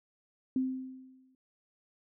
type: tone with exponential decay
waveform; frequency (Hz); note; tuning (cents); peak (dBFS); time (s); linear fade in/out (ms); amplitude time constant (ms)
sine; 260; C4; -11; -25; 0.56-1.35; 2; 170
effects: none